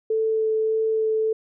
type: tone with vibrato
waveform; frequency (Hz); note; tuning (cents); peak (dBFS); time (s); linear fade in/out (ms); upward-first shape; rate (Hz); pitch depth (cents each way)
sine; 440; A4; 0; -19; 0.1-1.33; 5; sine; 1.7; 8
effects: none